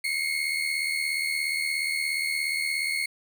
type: tone pair together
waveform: 35% pulse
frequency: 2132 / 2209 Hz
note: C7 / C#7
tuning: +32 / -7 cents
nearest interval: minor second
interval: 61 cents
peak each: -27 dBFS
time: 0.04-3.06 s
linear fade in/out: 5 ms
effects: none